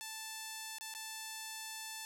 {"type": "tone with dropouts", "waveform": "5% pulse", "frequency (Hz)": 880, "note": "A5", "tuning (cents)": 0, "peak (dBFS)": -31, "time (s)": [0.01, 2.05], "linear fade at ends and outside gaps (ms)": 0, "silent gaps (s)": [[0.784, 0.81], [0.939, 0.949]], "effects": []}